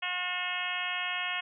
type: harmonic tone with a mistuned harmonic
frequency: 360 Hz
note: F#4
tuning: 47 cents flat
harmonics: 2 / 3 / 4 / 5 / 6 / 7 / 8 / 9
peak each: -41 / -40 / -40 / -38 / -37 / -37 / -38 / -41 dBFS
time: 0.02-1.41 s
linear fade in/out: 10 ms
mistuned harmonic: 7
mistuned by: +42 cents
effects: none